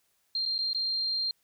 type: tone with dropouts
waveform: sine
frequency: 4186 Hz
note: C8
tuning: in tune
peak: -27 dBFS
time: 0.35-1.31 s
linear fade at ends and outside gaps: 2 ms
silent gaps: 0.454-0.46 / 0.581-0.588 / 0.732-0.747 s
effects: white hiss -72 dBFS RMS until 1.43 s